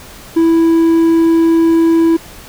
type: tone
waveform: triangle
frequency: 329.6 Hz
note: E4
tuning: in tune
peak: -5 dBFS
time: 0.36-2.17 s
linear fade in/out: 10 ms
effects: pink hiss -35 dBFS RMS until 2.48 s